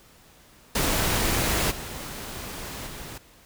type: noise with level steps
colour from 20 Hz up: pink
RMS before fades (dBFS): -24 / -36 / -39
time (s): 0.75-3.18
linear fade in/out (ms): 5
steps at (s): 1.7 / 2.86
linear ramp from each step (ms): 20
effects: pink hiss -54 dBFS RMS until 3.45 s